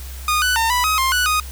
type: tone with pitch steps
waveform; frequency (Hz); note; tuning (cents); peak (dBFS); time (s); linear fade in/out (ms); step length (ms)
sawtooth; 1229 / 1492 / 908 / 987 / 1264 / 1057 / 1479 / 1244; D#6 / F#6 / A#5 / B5 / D#6 / C6 / F#6 / D#6; -22 / +14 / -46 / -1 / +27 / +17 / -1 / -1; -12; 0.28-1.4; 2; 140
effects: added 65 Hz sine -30 dBFS peak until 1.51 s + white hiss -39 dBFS RMS until 1.51 s